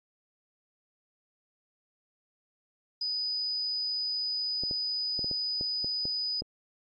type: tone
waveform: sine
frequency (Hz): 4978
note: D#8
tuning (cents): 0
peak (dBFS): -29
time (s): 3.01-6.41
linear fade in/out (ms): 5
type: clicks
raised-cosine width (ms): 2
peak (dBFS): -26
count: 9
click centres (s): 4.636 / 4.711 / 5.192 / 5.244 / 5.313 / 5.611 / 5.845 / 6.054 / 6.42
effects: AAC 48 kbps